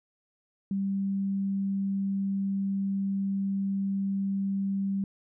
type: tone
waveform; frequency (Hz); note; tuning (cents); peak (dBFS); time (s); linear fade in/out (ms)
sine; 196; G3; 0; -26; 0.71-5.04; 2
effects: none